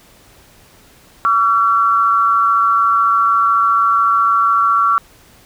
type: tone pair together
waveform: sine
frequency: 1141.1 / 1357 Hz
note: C#6 / E6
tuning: +50 / +50 cents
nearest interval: minor third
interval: 300 cents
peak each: -13 dBFS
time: 1.25-4.98 s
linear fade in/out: 0 ms
effects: pink hiss -47 dBFS RMS until 5.45 s